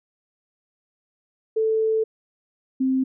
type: tone pair in turn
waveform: sine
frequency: 441 / 262.2 Hz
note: A4 / C4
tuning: +4 / +4 cents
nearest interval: major sixth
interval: 900 cents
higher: first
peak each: -18 dBFS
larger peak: neither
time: 1.56-2.04 / 2.8-3.04 s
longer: first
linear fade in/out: 10 ms
effects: none